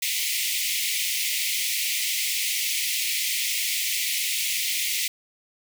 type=high-pass noise; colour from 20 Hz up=pink; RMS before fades=-26 dBFS; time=0.02-5.08 s; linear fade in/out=5 ms; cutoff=2000 Hz; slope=96 dB/octave; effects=none